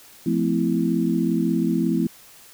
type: chord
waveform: sine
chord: F major seventh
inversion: none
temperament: equal with one note detuned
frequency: 174.61 / 220 / 256.7 / 329.6 Hz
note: F3 / A3 / C4 / E4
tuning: 0 / 0 / -33 / 0 cents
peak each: -24 dBFS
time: 0.26-2.07 s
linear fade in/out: 5 ms
effects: white hiss -48 dBFS RMS until 2.53 s